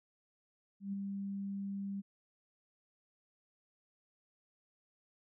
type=tone with ADSR envelope; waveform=sine; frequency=197.9 Hz; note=G3; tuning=17 cents sharp; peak=-34 dBFS; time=0.8-2.02 s; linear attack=130 ms; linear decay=10 ms; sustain=-3 dB; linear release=26 ms; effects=none